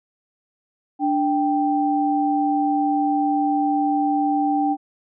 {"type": "tone pair together", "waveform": "sine", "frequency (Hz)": [293.7, 784.1], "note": ["D4", "G5"], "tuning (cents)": [0, 0], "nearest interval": "octave + perfect fourth", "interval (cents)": 1700, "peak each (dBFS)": -20, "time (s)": [0.99, 4.77], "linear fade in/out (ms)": 50, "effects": []}